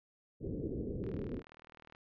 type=low-pass noise; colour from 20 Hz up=white; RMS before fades=-39 dBFS; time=0.4-1.43 s; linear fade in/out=50 ms; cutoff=460 Hz; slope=48 dB/octave
type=click train; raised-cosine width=0.2 ms; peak=-33 dBFS; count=37; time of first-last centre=1.04-1.949 s; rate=39.6 Hz
effects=low-pass 2000 Hz 12 dB/octave